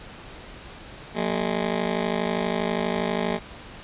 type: ring-modulated tone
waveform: 15% pulse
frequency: 207.7 Hz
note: G#3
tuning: in tune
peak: -14 dBFS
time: 1.14-3.4 s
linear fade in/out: 50 ms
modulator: 26.2 Hz
effects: pink hiss -42 dBFS RMS until 3.83 s + resampled to 8000 Hz